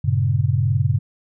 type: chord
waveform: sine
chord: G diminished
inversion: none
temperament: equal with one note detuned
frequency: 96.93 / 116.54 / 138.59 Hz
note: G2 / Bb2 / Db3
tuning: -19 / 0 / 0 cents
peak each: -20 dBFS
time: 0.04-0.99 s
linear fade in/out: 10 ms
effects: none